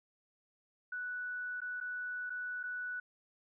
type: tone with dropouts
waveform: sine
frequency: 1480 Hz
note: F#6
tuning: in tune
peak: -37 dBFS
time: 0.92-3 s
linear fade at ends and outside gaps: 5 ms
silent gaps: 1.605-1.616 / 1.803-1.81 / 2.297-2.302 / 2.631-2.636 s
effects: none